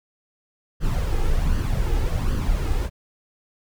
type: noise with flanger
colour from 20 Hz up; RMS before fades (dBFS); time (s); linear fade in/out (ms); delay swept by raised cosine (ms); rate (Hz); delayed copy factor
brown; -21; 0.8-2.9; 50; 0.64 to 2.44; 1.3; +0.55
effects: none